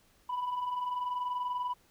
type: tone pair together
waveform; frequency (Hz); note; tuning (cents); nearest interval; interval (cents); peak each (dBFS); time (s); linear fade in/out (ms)
sine; 970.6 / 991; B5 / B5; -30 / +6; unison; 36; -37 / -30; 0.29-1.74; 10
effects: tanh soft clip ceiling -29 dBFS + pink hiss -66 dBFS RMS until 1.9 s